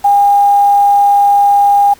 sine tone with quantisation, 809 Hz, G#5, 46 cents flat, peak -5 dBFS, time 0.04-1.94 s, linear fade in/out 10 ms, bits 5, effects pink hiss -42 dBFS RMS until 1.99 s

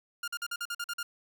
sawtooth tone bursts, 1408 Hz, F6, 14 cents sharp, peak -29 dBFS, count 9, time 0.23-1.03 s, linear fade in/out 5 ms, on 48 ms, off 46 ms, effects none

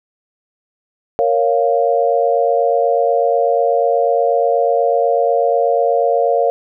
sine chord, Bb minor, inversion none, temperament equal, 466.2 / 554.4 / 698.5 Hz, Bb4 / Db5 / F5, 0 / 0 / 0 cents, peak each -16 dBFS, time 1.19-6.5 s, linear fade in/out 0 ms, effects none

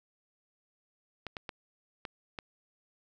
clicks, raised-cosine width 0.3 ms, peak -22 dBFS, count 5, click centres 1.267 / 1.368 / 1.492 / 2.052 / 2.388 s, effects none

